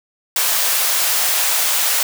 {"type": "high-pass noise", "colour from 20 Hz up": "white", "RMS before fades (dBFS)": -17, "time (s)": [0.36, 2.03], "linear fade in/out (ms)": 2, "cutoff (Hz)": 550, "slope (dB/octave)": 24, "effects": []}